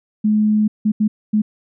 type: tone bursts at uneven times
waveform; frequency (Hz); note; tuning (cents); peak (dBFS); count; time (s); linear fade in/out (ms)
sine; 212.9; G#3; +43; -12; 4; 0.24-0.68 / 0.85-0.92 / 1-1.08 / 1.33-1.42; 10
effects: none